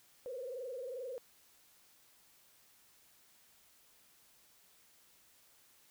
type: tone with frequency modulation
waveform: sine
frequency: 506 Hz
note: B4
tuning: 42 cents sharp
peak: -40 dBFS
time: 0.26-1.18 s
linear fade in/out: 0 ms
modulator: 22.5 Hz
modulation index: 1.5
effects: white hiss -66 dBFS RMS until 5.9 s